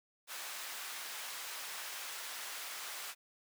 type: high-pass noise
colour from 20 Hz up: pink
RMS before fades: -44 dBFS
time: 0.27-3.15 s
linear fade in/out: 50 ms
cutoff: 1100 Hz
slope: 12 dB/octave
effects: none